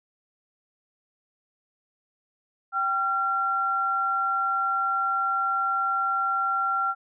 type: tone pair together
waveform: sine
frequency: 779.6 / 1370 Hz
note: G5 / F6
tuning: -10 / -34 cents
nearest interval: minor seventh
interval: 976 cents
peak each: -30 / -23 dBFS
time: 2.72-6.95 s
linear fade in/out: 50 ms
effects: none